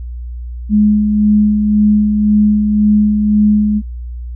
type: tone with tremolo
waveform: sine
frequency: 210 Hz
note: G#3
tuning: 19 cents sharp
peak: -6 dBFS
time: 0.69-3.82 s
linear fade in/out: 50 ms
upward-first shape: sine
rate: 1.9 Hz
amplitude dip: 40%
effects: added 60 Hz sine -22 dBFS peak until 4.35 s